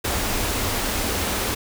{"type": "band-stop noise", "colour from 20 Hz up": "pink", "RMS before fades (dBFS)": -24, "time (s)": [0.04, 1.55], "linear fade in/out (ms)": 10, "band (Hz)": [120, 180], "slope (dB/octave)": 96, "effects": []}